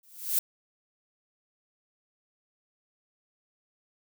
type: noise with exponential growth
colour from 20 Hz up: violet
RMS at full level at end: -22 dBFS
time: 0.03-0.39 s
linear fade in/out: 5 ms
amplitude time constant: 77 ms
effects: none